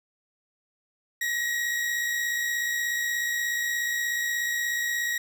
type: tone pair together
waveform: 40% pulse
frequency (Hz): 1896 / 1952.7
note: A#6 / B6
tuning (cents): +29 / -20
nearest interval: minor second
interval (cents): 51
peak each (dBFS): -25 / -36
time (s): 1.21-5.18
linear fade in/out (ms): 5
effects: none